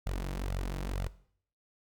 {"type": "tone with flanger", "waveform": "sawtooth", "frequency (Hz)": 46.25, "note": "F#1", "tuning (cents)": 0, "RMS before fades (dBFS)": -34, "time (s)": [0.06, 1.08], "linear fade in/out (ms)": 10, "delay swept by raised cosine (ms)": [1.4, 6.4], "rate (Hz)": 2.1, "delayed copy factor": 0.75, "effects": ["noise-tail reverb RT60 0.6 s tail -18 dB re dry"]}